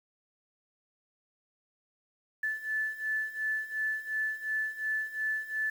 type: beating tone pair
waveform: sine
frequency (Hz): 1743 / 1745.8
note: A6 / A6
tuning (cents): -17 / -14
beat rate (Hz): 2.8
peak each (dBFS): -35 / -32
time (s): 2.43-5.7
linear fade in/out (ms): 5
effects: 9-bit